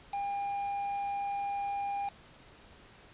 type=tone with quantisation; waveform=triangle; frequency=803 Hz; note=G5; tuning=41 cents sharp; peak=-30 dBFS; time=0.13-2.09 s; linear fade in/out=5 ms; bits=7; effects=pink hiss -56 dBFS RMS until 3.13 s + resampled to 8000 Hz